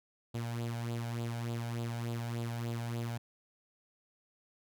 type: tone with flanger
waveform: sawtooth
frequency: 117.4 Hz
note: A#2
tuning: 13 cents sharp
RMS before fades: -37 dBFS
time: 0.34-3.18 s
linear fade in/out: 10 ms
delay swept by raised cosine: 0.25 to 1.35 ms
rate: 3.4 Hz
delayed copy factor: +0.6
effects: none